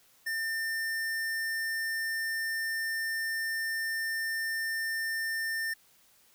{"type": "tone", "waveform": "square", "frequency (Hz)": 1800, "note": "A6", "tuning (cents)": 39, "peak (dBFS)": -31, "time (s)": [0.26, 5.74], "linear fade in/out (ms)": 10, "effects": ["white hiss -63 dBFS RMS until 6.34 s"]}